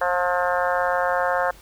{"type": "harmonic tone with a mistuned harmonic", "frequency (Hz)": 178.2, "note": "F3", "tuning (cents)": 35, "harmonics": [3, 4, 5, 6, 7, 8, 9, 10], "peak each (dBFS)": [-24, -25, -28, -28, -31, -30, -29, -34], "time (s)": [0.01, 1.51], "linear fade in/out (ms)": 5, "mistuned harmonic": 7, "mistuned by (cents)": 37, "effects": ["added 50 Hz sine -49 dBFS peak until 1.61 s", "pink hiss -49 dBFS RMS until 1.61 s"]}